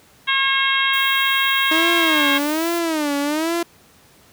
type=harmonic tone; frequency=541 Hz; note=C#5; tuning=42 cents flat; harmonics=2 / 3 / 4 / 5 / 6 / 7; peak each=-23 / -21 / -22 / -25 / -22 / -26 dBFS; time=0.27-2.39 s; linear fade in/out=20 ms
type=noise; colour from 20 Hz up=violet; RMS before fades=-33 dBFS; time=0.93-2.79 s; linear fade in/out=5 ms
type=tone with vibrato; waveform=sawtooth; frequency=311.1 Hz; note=D#4; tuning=in tune; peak=-15 dBFS; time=1.71-3.63 s; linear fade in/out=5 ms; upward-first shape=sine; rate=1.2 Hz; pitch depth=160 cents each way
effects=pink hiss -51 dBFS RMS until 4.32 s + high-pass 80 Hz 12 dB/octave